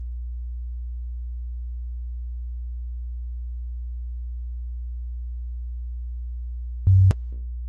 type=tone; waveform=sine; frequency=94.8 Hz; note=F#2; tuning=43 cents sharp; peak=-11 dBFS; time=6.87-7.11 s; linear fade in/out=0 ms; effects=added 60 Hz sine -28 dBFS peak until 7.68 s + Opus 24 kbps